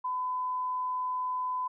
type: tone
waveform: sine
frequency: 1008 Hz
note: B5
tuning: 35 cents sharp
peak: -29 dBFS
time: 0.04-1.68 s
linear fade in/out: 10 ms
effects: none